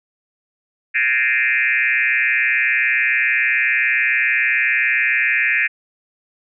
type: tone with frequency modulation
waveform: sine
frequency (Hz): 2093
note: C7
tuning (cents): 0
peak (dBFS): -14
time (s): 0.94-5.68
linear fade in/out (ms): 20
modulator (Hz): 127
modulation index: 3.5
effects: none